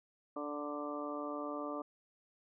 harmonic tone with a mistuned harmonic, 146.83 Hz, D3, in tune, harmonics 2 / 3 / 4 / 5 / 6 / 7 / 8, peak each -42 / -47 / -43 / -50 / -52 / -50 / -44 dBFS, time 0.36-1.82 s, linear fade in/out 5 ms, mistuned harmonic 6, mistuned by +27 cents, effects none

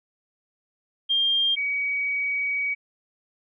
sine tone pair in turn, 3200 / 2263 Hz, G7 / C#7, +35 / +35 cents, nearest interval tritone, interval 600 cents, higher first, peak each -19 / -23 dBFS, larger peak first, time 1.09-1.56 / 1.56-2.75 s, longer second, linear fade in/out 20 ms, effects none

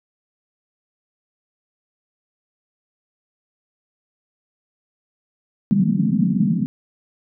white band-pass noise, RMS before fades -18 dBFS, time 5.71-6.66 s, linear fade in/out 0 ms, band 160 to 220 Hz, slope 48 dB/octave, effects none

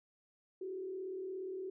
sine tone with frequency modulation, 377.4 Hz, F#4, 34 cents sharp, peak -39 dBFS, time 0.61-1.7 s, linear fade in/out 5 ms, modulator 37.1 Hz, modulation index 0.56, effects none

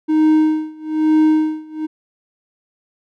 triangle tone with tremolo, 311.1 Hz, D#4, in tune, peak -7 dBFS, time 0.08-1.87 s, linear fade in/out 20 ms, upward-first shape sine, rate 1.1 Hz, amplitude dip 95%, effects none

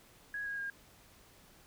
sine tone with pitch steps, 1661.2 / 1639.3 / 1617.6 Hz, G#6 / G#6 / G#6, 0 / -23 / -46 cents, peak -36 dBFS, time 0.34-0.7 s, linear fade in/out 2 ms, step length 120 ms, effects pink hiss -61 dBFS RMS until 1.66 s

